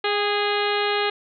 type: harmonic tone with a mistuned harmonic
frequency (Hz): 412.8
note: G#4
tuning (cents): -10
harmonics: 1 / 2 / 3 / 4 / 5 / 6 / 7 / 8 / 9 / 10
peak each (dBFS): -24 / -27 / -29 / -30 / -31 / -32 / -32 / -33 / -34 / -34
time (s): 0.04-1.1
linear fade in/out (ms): 5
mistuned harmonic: 2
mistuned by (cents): -27
effects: none